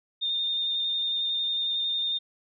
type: tone with vibrato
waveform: sine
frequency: 3640 Hz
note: A#7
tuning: 42 cents flat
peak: -25 dBFS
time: 0.21-2.19 s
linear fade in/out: 20 ms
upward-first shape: square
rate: 11 Hz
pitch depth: 11 cents each way
effects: none